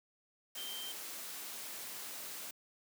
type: tone in noise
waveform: sine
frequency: 3135 Hz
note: G7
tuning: 1 cent flat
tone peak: -43 dBFS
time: 0.57-0.92 s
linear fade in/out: 5 ms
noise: white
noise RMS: -45 dBFS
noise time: 0.55-2.51 s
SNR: -1 dB
effects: high-pass 200 Hz 12 dB/octave